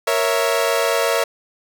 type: chord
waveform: sawtooth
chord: A# diminished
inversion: none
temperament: equal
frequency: 466.2 / 554.4 / 659.3 Hz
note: A#4 / C#5 / E5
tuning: 0 / 0 / 0 cents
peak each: -17 dBFS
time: 0.07-1.24 s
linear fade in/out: 5 ms
effects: none